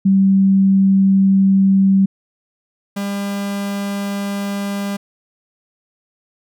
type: tone pair in turn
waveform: sine / 45% pulse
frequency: 193.7 / 200.3 Hz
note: G3 / G3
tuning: -20 / +38 cents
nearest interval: minor second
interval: 58 cents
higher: second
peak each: -9 / -20 dBFS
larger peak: first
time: 0.05-2.06 / 2.96-4.97 s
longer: neither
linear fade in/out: 10 ms
effects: none